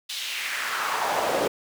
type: noise with high-pass filter sweep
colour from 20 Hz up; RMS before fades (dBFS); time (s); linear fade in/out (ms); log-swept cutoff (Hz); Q
brown; -27; 0.09-1.48; 10; 3800 to 440; 2.1
effects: none